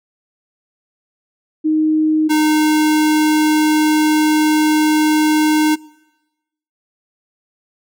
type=tone pair in turn; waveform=sine / square; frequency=311.1 / 307.2 Hz; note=D#4 / D#4; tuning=0 / -22 cents; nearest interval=unison; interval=22 cents; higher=first; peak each=-12 dBFS; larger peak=neither; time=1.64-2.29 / 2.29-5.76 s; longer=second; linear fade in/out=20 ms; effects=noise-tail reverb RT60 1.0 s tail -22 dB re dry